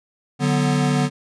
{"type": "chord", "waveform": "square", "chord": "B minor", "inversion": "first", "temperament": "equal", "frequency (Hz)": [146.83, 185, 246.9], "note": ["D3", "F#3", "B3"], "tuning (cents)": [0, 0, 0], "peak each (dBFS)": [-20, -25, -22], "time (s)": [0.39, 1.1], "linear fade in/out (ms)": 50, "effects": ["resampled to 22050 Hz"]}